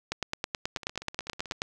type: two click trains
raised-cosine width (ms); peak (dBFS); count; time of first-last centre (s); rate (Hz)
0.2; -24 / -12; 13 / 15; 0.77-1.52 / 0.12-1.619; 16 / 9.34
effects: none